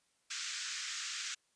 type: band-pass noise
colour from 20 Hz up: white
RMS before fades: -41 dBFS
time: 0.3-1.35 s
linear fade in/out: 10 ms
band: 1300 to 7400 Hz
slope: 48 dB/octave
effects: white hiss -75 dBFS RMS until 1.55 s + resampled to 22050 Hz